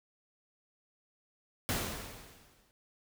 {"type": "noise with exponential decay", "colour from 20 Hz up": "pink", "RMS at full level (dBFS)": -31, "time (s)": [1.69, 2.71], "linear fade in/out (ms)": 0, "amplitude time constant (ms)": 220, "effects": []}